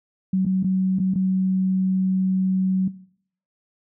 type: tone with dropouts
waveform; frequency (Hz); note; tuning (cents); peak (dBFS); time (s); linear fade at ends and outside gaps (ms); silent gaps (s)
sine; 188; F#3; +28; -17; 0.33-2.88; 5; 0.453-0.463 / 0.63-0.643 / 0.988-0.998 / 1.139-1.156
effects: noise-tail reverb RT60 0.6 s tail -18 dB re dry